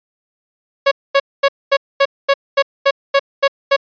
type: tone bursts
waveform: sawtooth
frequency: 554.4 Hz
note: C#5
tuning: in tune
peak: -5 dBFS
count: 11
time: 0.86-3.765 s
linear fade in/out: 10 ms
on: 55 ms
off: 230 ms
effects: resampled to 11025 Hz